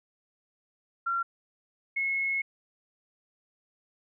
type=tone pair in turn; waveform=sine; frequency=1372 / 2178 Hz; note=F6 / C#7; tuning=-31 / -31 cents; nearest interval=minor sixth; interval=800 cents; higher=second; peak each=-26 dBFS; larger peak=neither; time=1.06-1.23 / 1.96-2.42 s; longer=second; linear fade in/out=10 ms; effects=none